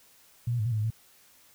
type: tone with pitch steps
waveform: sine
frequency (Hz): 119 / 120.6 / 106.3 / 121.5 / 109 / 106.3 / 112.1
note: A#2 / B2 / G#2 / B2 / A2 / G#2 / A2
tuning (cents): +36 / -41 / +41 / -28 / -16 / +41 / +33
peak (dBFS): -25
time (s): 0.47-0.904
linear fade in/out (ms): 5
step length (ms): 62
effects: white hiss -59 dBFS RMS until 1.54 s